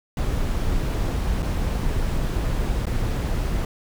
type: noise with dropouts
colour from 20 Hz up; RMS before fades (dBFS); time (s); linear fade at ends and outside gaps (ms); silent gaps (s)
brown; -23; 0.17-3.65; 2; 1.423-1.427 / 2.856-2.867
effects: none